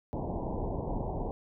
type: low-pass noise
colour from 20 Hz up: pink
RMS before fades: -34 dBFS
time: 0.13-1.31 s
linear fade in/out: 0 ms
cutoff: 970 Hz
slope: 96 dB/octave
effects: none